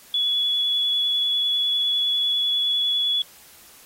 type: tone with vibrato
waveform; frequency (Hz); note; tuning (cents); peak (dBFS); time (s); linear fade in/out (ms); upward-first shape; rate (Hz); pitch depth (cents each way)
sine; 3398; G#7; +39; -19; 0.14-3.22; 2; square; 10; 9
effects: white hiss -49 dBFS RMS until 3.85 s + AAC 48 kbps